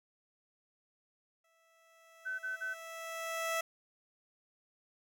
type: tone with exponential growth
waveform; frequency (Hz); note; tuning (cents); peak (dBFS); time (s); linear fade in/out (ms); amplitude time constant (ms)
15% pulse; 657; E5; -6; -25; 1.44-3.61; 5; 470
type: tone bursts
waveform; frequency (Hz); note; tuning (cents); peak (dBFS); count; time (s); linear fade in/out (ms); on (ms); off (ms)
sine; 1521; F#6; +47; -35; 3; 2.25-2.744; 20; 140; 37
effects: none